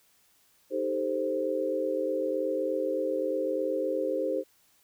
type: chord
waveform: sine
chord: A half-diminished seventh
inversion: second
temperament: equal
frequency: 311.1 / 392 / 440 / 523.3 Hz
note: Eb4 / G4 / A4 / C5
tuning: 0 / 0 / 0 / 0 cents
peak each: -34 / -33 / -35 / -29 dBFS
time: 0.7-4.44 s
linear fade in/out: 50 ms
effects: white hiss -65 dBFS RMS until 4.83 s